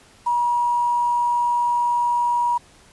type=tone with quantisation; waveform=sine; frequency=960 Hz; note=B5; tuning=49 cents flat; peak=-17 dBFS; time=0.26-2.58 s; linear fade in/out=10 ms; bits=7; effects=pink hiss -51 dBFS RMS until 2.92 s + resampled to 24000 Hz